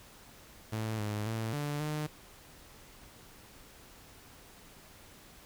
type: tone with pitch steps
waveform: sawtooth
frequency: 110.1 / 105.1 / 112 / 146.3 / 151.6 Hz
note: A2 / G#2 / A2 / D3 / D#3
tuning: +2 / +21 / +31 / -6 / -45 cents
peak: -29 dBFS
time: 0.72-2.07 s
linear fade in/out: 10 ms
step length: 270 ms
effects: pink hiss -55 dBFS RMS until 5.45 s